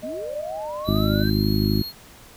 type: tone with vibrato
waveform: sine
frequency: 615 Hz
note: D#5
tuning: 20 cents flat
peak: -29 dBFS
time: 0.02-1.24 s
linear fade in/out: 20 ms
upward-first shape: sine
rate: 2.4 Hz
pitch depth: 56 cents each way
type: linear sweep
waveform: sine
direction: up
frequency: 218.3 to 1595 Hz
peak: -32 dBFS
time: 0.03-1.3 s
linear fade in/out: 5 ms
type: tone with pitch glide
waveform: square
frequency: 3955 to 4288 Hz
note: B7 to C8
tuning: +2 to +42 cents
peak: -31 dBFS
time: 0.84-1.93 s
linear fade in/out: 50 ms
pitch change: +140 cents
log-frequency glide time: 1.13-1.5 s
type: harmonic tone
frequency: 51.91 Hz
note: G#1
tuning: in tune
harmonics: 1 / 2 / 3 / 4 / 5 / 6 / 7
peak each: -27 / -23 / -27 / -23 / -28 / -27 / -29 dBFS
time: 0.87-1.83 s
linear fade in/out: 20 ms
effects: pink hiss -47 dBFS RMS until 2.36 s